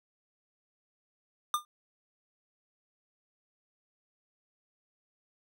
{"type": "tone with exponential decay", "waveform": "square", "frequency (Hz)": 1204, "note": "D6", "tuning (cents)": 43, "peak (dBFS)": -23, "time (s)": [1.54, 1.65], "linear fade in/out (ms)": 1, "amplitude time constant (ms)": 23, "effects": []}